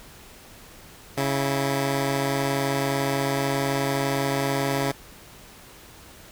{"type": "tone pair together", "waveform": "10% pulse", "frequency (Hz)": [138.1, 327.6], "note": ["C#3", "E4"], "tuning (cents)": [-6, -11], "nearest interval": "octave + minor third", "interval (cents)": 1495, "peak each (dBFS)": [-15, -22], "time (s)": [1.17, 4.92], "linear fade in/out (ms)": 10, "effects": ["pink hiss -47 dBFS RMS until 6.31 s"]}